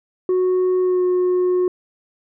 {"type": "tone with pitch glide", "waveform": "sine", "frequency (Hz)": [367.8, 362.7], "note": ["F#4", "F#4"], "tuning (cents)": [-10, -34], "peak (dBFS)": -12, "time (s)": [0.29, 1.68], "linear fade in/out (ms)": 2, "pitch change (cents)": -24, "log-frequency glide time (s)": [0.81, 1.03], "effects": ["tanh soft clip ceiling -14 dBFS"]}